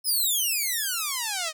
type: exponential sweep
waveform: 5% pulse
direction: down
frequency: 5274 to 606 Hz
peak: -15 dBFS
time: 0.04-1.53 s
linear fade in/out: 50 ms
effects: none